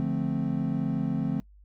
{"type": "chord", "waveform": "triangle", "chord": "D minor seventh", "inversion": "none", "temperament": "equal", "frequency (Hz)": [146.83, 174.61, 220, 261.6], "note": ["D3", "F3", "A3", "C4"], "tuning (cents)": [0, 0, 0, 0], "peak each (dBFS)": -29, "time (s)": [0, 1.4], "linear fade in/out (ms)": 0, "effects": ["noise-tail reverb RT60 0.1 s tail -23 dB re dry", "added 50 Hz sine -51 dBFS peak until 1.64 s"]}